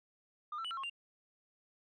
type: tone with pitch steps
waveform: sine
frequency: 1211 / 1337 / 2958 / 1350 / 1082 / 2788 Hz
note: D#6 / E6 / F#7 / E6 / C#6 / F7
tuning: -47 / +24 / -1 / +41 / -42 / -4 cents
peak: -36 dBFS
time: 0.52-0.898 s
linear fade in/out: 5 ms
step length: 63 ms
effects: tanh soft clip ceiling -36 dBFS